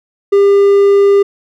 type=tone; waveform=triangle; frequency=400 Hz; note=G4; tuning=35 cents sharp; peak=-3 dBFS; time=0.32-1.23 s; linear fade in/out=10 ms; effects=none